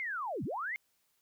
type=linear two-way sweep; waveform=sine; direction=down then up; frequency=2178 to 98 to 2178 Hz; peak=-34 dBFS; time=0-0.76 s; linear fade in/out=0 ms; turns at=0.44 s; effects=white hiss -75 dBFS RMS until 1.21 s